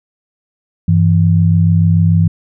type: tone pair together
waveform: sine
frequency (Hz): 98 / 164.94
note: G2 / E3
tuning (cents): 0 / +1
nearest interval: major sixth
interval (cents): 901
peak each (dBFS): -10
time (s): 0.88-2.28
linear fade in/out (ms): 5
effects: none